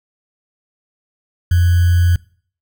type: tone with sample-and-hold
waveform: sine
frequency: 87.31 Hz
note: F2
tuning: in tune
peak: -9 dBFS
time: 1.51-2.16 s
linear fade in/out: 5 ms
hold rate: 1575 Hz
effects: noise-tail reverb RT60 0.5 s tail -23 dB re dry